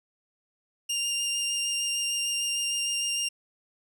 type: tone with vibrato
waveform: 20% pulse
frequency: 2800 Hz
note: F7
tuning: 4 cents sharp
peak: -21 dBFS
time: 0.89-3.29 s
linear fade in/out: 10 ms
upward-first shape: square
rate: 6.6 Hz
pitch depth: 8 cents each way
effects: none